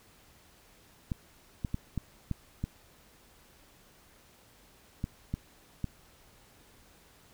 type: clicks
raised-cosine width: 5 ms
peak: -19 dBFS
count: 9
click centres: 1.118 / 1.648 / 1.744 / 1.977 / 2.313 / 2.64 / 5.041 / 5.34 / 5.843 s
effects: pink hiss -60 dBFS RMS until 7.33 s